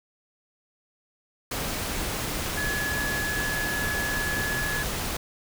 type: tone in noise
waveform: sine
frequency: 1697 Hz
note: G#6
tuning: 37 cents sharp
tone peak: -28 dBFS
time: 2.57-4.83 s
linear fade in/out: 5 ms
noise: pink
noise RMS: -30 dBFS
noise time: 1.51-5.17 s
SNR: -1 dB
effects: none